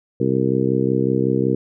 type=harmonic tone; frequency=65.41 Hz; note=C2; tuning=in tune; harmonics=2 / 3 / 4 / 5 / 6 / 7; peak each=-23 / -23 / -23 / -23 / -23 / -23 dBFS; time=0.2-1.55 s; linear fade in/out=5 ms; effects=none